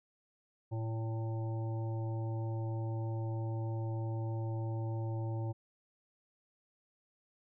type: harmonic tone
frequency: 112.3 Hz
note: A2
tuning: 36 cents sharp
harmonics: 1 / 3 / 5 / 7 / 8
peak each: -34 / -44 / -48 / -51 / -52 dBFS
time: 0.71-5.53 s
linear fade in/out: 20 ms
effects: none